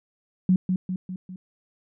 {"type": "tone with echo", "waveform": "sine", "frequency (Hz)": 184.7, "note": "F#3", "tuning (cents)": -3, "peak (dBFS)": -15, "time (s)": [0.49, 0.56], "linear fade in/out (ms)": 2, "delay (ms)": 200, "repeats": 4, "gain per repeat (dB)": -5, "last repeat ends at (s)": 1.36, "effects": []}